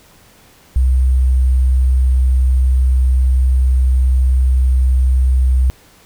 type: tone with sample-and-hold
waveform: sine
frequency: 64.2 Hz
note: C2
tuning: 32 cents flat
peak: -9 dBFS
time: 0.76-5.7 s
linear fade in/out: 0 ms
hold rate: 8820 Hz
effects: pink hiss -47 dBFS RMS until 6.05 s